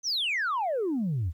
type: exponential sweep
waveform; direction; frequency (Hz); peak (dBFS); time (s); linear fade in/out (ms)
sine; down; 6320 to 74.5; -24; 0.03-1.33; 50
effects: tanh soft clip ceiling -23 dBFS + 11-bit